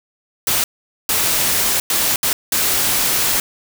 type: noise bursts at uneven times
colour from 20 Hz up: white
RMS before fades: -17 dBFS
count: 5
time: 0.47-0.64 / 1.09-1.8 / 1.9-2.16 / 2.23-2.33 / 2.52-3.4 s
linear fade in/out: 2 ms
effects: none